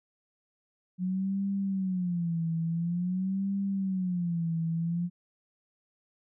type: tone with vibrato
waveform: sine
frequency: 180 Hz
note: F#3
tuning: 47 cents flat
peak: -27 dBFS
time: 0.98-5.1 s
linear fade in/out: 50 ms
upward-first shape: sine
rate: 0.48 Hz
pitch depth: 160 cents each way
effects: none